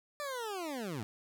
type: linear sweep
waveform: 20% pulse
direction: down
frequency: 597 to 98 Hz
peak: -32 dBFS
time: 0.2-1.03 s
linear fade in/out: 0 ms
effects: none